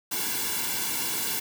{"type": "noise with comb filter", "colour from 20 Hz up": "white", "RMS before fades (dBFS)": -29, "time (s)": [0.11, 1.4], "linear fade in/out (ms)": 10, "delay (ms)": 1.6, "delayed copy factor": -0.75, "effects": []}